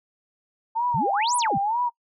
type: tone with vibrato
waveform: sine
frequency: 880 Hz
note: A5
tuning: in tune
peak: -21 dBFS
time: 0.75-1.9 s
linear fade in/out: 20 ms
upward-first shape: sine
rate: 2.1 Hz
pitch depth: 190 cents each way
type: exponential two-way sweep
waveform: sine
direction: up then down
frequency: 115.6 to 11250 to 115.6 Hz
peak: -25 dBFS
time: 0.94-1.58 s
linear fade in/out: 5 ms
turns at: 1.37 s
effects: noise-tail reverb RT60 0.1 s tail -24 dB re dry